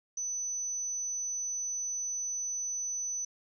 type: tone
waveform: sine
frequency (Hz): 6000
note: F#8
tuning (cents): +23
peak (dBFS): -32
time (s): 0.17-3.25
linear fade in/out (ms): 5
effects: none